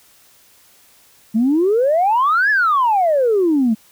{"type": "exponential two-way sweep", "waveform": "sine", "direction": "up then down", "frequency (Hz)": [211.1, 1753, 211.1], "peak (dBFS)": -11, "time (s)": [1.34, 3.75], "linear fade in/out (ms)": 20, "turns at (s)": 2.5, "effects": ["tanh soft clip ceiling -8 dBFS", "white hiss -51 dBFS RMS until 3.91 s"]}